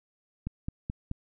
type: click train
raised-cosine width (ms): 5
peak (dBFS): -20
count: 4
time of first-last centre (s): 0.47-1.114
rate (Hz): 4.66
effects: none